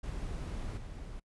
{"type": "noise with level steps", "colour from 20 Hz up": "brown", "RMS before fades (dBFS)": [-38, -44], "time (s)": [0.03, 1.2], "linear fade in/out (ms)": 10, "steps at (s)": 0.77, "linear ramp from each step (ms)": 5, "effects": ["noise-tail reverb RT60 0.1 s tail -26 dB re dry", "resampled to 24000 Hz"]}